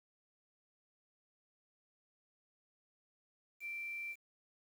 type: tone with quantisation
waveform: sine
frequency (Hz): 2349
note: D7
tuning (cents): 0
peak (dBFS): -40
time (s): 3.6-4.16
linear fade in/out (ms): 50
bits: 10
effects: none